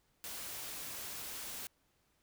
white noise, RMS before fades -44 dBFS, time 0.24-1.67 s, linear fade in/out 0 ms, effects pink hiss -75 dBFS RMS until 2.22 s

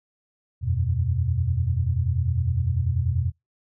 sine chord, E suspended second, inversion none, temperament equal, 82.41 / 92.5 / 123.47 Hz, E2 / F#2 / B2, 0 / 0 / 0 cents, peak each -25 dBFS, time 0.61-3.32 s, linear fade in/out 50 ms, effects noise-tail reverb RT60 0.2 s tail -26 dB re dry

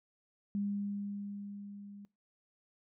sine tone with level ramp, 202.2 Hz, G#3, 46 cents flat, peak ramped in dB -31 to -48 dBFS, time 0.55-2.05 s, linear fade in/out 0 ms, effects noise-tail reverb RT60 0.3 s tail -23 dB re dry

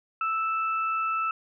sine tone pair together, 1318.5 / 2637 Hz, E6 / E7, 0 / 0 cents, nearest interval octave, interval 1200 cents, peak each -25 / -34 dBFS, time 0.21-1.31 s, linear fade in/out 2 ms, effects none

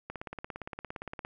click train, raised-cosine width 0.5 ms, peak -23 dBFS, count 21, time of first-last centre 0.1-1.249 s, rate 17.4 Hz, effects none

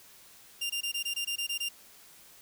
sawtooth tone bursts, 2794 Hz, F7, in tune, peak -27 dBFS, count 10, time 0.61-1.69 s, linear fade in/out 10 ms, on 90 ms, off 20 ms, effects white hiss -55 dBFS RMS until 2.41 s

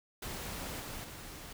pink noise with level steps, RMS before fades -41 / -43 / -47 dBFS, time 0.22-1.53 s, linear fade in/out 5 ms, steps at 0.8 / 1.04 s, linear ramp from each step 2 ms, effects none

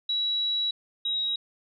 sine tone pair in turn, 3900 / 3824 Hz, B7 / A#7, -23 / +43 cents, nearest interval unison, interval 34 cents, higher first, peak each -24 / -25 dBFS, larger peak first, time 0.09-0.71 / 1.05-1.36 s, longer first, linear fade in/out 5 ms, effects none

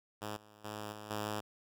5% pulse tone with level steps, 105.7 Hz, G#2, 31 cents sharp, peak -28 / -47 / -30 / -35 / -25 dBFS, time 0.21-1.41 s, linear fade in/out 20 ms, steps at 0.36 / 0.64 / 0.92 / 1.1 s, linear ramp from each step 10 ms, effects none

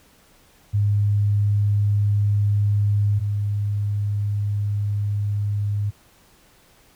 sine tone pair in turn, 102.7 / 102.7 Hz, G#2 / G#2, -19 / -19 cents, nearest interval unison, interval 0 cents, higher neither, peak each -16 / -20 dBFS, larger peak first, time 0.73-3.2 / 3.2-5.91 s, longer second, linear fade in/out 20 ms, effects pink hiss -55 dBFS RMS until 6.95 s

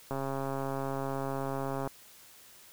click train, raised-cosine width 1 ms, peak -21 dBFS, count 241, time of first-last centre 0.11-1.875 s, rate 136 Hz, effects white hiss -55 dBFS RMS until 2.72 s

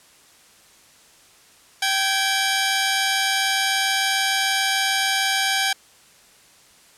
10% pulse tone pair together, 777.2 / 1661.2 Hz, G5 / G#6, -15 / 0 cents, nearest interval octave + minor second, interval 1315 cents, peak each -12 / -15 dBFS, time 1.82-5.73 s, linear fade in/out 5 ms, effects white hiss -52 dBFS RMS until 6.97 s + low-pass 10000 Hz 12 dB/octave

